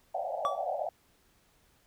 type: band-pass noise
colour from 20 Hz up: white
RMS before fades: -34 dBFS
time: 0.14-0.89 s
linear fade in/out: 5 ms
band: 550 to 790 Hz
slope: 96 dB/octave
type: tone with exponential decay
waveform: triangle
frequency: 1149 Hz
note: D6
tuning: 38 cents flat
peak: -22 dBFS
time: 0.45-0.65 s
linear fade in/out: 0 ms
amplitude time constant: 42 ms
effects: pink hiss -67 dBFS RMS until 1.86 s